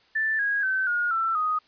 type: tone with pitch steps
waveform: sine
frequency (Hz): 1764 / 1645.9 / 1535.7 / 1432.8 / 1336.9 / 1247.3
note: A6 / G#6 / G6 / F6 / E6 / D#6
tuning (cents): +4 / -16 / -36 / +44 / +24 / +4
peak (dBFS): -22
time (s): 0.15-1.59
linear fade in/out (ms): 10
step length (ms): 240
effects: white hiss -60 dBFS RMS until 1.67 s + resampled to 11025 Hz